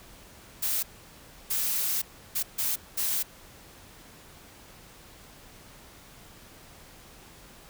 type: noise bursts at uneven times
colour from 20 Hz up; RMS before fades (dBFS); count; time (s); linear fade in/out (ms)
blue; -28; 5; 0.62-0.83 / 1.5-2.02 / 2.35-2.43 / 2.58-2.76 / 2.97-3.23; 10
effects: pink hiss -51 dBFS RMS until 7.69 s